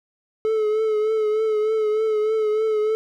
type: tone with vibrato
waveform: triangle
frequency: 432.7 Hz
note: A4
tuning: 29 cents flat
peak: -16 dBFS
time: 0.45-2.95 s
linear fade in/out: 0 ms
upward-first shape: triangle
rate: 3.3 Hz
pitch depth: 43 cents each way
effects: none